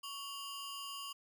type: ring-modulated tone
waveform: sawtooth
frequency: 1975.5 Hz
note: B6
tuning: in tune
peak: -36 dBFS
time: 0.03-1.13 s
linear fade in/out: 10 ms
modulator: 859 Hz
effects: none